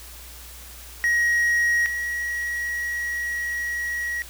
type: tone pair in turn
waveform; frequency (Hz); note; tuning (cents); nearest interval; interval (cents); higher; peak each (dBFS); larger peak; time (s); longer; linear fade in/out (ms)
triangle; 1893 / 1908.4; A#6 / A#6; +26 / +40; unison; 14; second; -16 / -23; first; 1.04-1.86 / 1.86-4.22; second; 0
effects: added 60 Hz sine -43 dBFS peak until 4.29 s + white hiss -43 dBFS RMS until 4.29 s